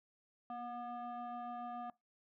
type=tone with frequency modulation; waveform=sine; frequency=724 Hz; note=F#5; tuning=38 cents flat; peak=-40 dBFS; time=0.5-1.9 s; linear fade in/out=2 ms; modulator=485 Hz; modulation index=0.83; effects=noise-tail reverb RT60 0.2 s tail -23 dB re dry + tanh soft clip ceiling -39 dBFS